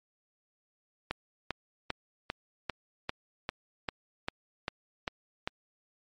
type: click train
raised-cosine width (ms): 0.3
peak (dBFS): -15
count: 12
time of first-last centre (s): 1.11-5.475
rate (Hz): 2.52
effects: MP3 48 kbps